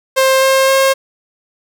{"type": "tone with pitch steps", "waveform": "sawtooth", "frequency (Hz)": [529, 533, 537], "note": ["C5", "C5", "C5"], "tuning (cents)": [19, 32, 45], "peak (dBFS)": -5, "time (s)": [0.16, 0.94], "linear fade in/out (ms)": 20, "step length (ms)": 260, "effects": []}